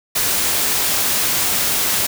white noise, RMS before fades -18 dBFS, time 0.15-2.07 s, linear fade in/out 10 ms, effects none

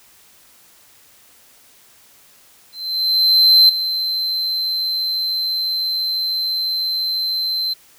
triangle tone with ADSR envelope, 4093 Hz, C8, 39 cents flat, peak -5 dBFS, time 2.72-7.74 s, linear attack 970 ms, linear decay 6 ms, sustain -12 dB, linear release 13 ms, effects white hiss -50 dBFS RMS until 7.98 s

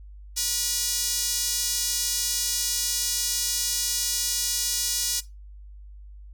sawtooth tone with high-pass filter, 483.1 Hz, B4, 38 cents flat, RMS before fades -26 dBFS, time 0.36-5.21 s, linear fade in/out 20 ms, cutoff 5600 Hz, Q 1.8, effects noise-tail reverb RT60 0.2 s tail -17 dB re dry + added 50 Hz sine -41 dBFS peak until 6.33 s

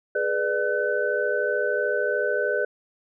sine tone cluster, 417.6 / 491 / 594 / 1511 Hz, G#4 / B4 / D5 / F#6, +10 / -10 / +20 / +36 cents, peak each -27 dBFS, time 0.15-2.65 s, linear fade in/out 5 ms, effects none

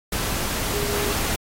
sine tone in noise, 410 Hz, G#4, 22 cents flat, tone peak -27 dBFS, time 0.73-1.13 s, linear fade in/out 5 ms, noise pink, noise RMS -25 dBFS, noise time 0.12-1.36 s, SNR -5 dB, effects AAC 48 kbps

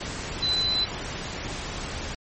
sine tone in noise, 4018 Hz, B7, 29 cents sharp, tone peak -22 dBFS, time 0.42-0.85 s, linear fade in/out 10 ms, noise pink, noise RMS -33 dBFS, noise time 0-2.15 s, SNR +8 dB, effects MP3 32 kbps

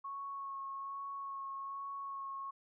sine tone with vibrato, 1100 Hz, C#6, 14 cents flat, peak -40 dBFS, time 0.04-2.51 s, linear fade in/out 10 ms, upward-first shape sine, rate 1.2 Hz, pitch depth 14 cents each way, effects none

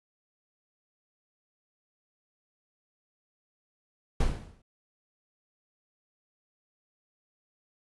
brown noise with exponential decay, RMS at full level -22 dBFS, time 4.2-4.62 s, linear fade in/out 5 ms, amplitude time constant 90 ms, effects resampled to 24000 Hz

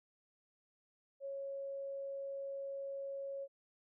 sine tone, 551 Hz, C#5, 11 cents flat, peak -40 dBFS, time 1.2-3.48 s, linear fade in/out 50 ms, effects none

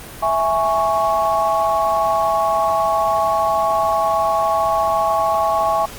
sine chord, C# minor, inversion first, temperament equal, 659.3 / 830.6 / 1108.7 Hz, E5 / G#5 / C#6, 0 / 0 / 0 cents, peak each -19 dBFS, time 0.22-5.86 s, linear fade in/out 10 ms, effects pink hiss -35 dBFS RMS until 5.98 s + Opus 32 kbps

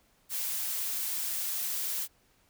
blue noise, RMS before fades -33 dBFS, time 0.29-2.08 s, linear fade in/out 50 ms, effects pink hiss -67 dBFS RMS until 2.49 s

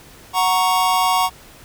square chord, F# major, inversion none, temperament equal, 740 / 932.3 / 1108.7 Hz, F#5 / A#5 / C#6, 0 / 0 / 0 cents, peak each -20 dBFS, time 0.33-1.3 s, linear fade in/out 50 ms, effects pink hiss -44 dBFS RMS until 1.64 s

